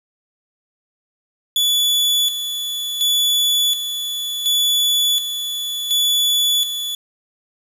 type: tone with tremolo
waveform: 40% pulse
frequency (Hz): 3438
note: A7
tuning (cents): -41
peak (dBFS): -13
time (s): 1.56-6.95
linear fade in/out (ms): 2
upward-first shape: square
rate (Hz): 0.69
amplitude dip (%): 60
effects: 7-bit